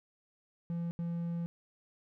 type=tone bursts at uneven times; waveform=triangle; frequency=170 Hz; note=F3; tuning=46 cents flat; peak=-31 dBFS; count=2; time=0.7-0.91 / 0.99-1.46 s; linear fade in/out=0 ms; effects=none